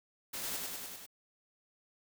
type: noise with echo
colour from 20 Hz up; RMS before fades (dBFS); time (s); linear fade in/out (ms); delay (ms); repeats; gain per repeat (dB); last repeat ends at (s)
white; -40; 0.33-0.57; 10; 99; 5; -2; 1.065
effects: none